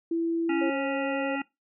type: tone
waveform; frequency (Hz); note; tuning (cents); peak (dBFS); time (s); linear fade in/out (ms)
sine; 332.8; E4; +17; -24; 0.11-0.7; 5
type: harmonic tone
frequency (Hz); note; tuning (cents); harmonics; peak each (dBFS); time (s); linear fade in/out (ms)
277.2; C#4; 0; 1 / 3 / 5 / 7 / 9 / 10; -30 / -35 / -37 / -38 / -40 / -40; 0.49-1.42; 5
type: tone with vibrato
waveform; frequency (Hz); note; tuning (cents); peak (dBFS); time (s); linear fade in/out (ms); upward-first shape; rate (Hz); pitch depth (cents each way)
sine; 540; C#5; -45; -29; 0.61-1.36; 10; sine; 11; 14
effects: noise-tail reverb RT60 0.2 s tail -21 dB re dry